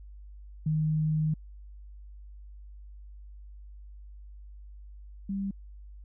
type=tone pair in turn; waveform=sine; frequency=155.56 / 196.55 Hz; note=D#3 / G3; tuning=0 / +5 cents; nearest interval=major third; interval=405 cents; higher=second; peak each=-24 / -29 dBFS; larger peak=first; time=0.66-1.34 / 5.29-5.51 s; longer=first; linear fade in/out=5 ms; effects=added 50 Hz sine -44 dBFS peak until 6.04 s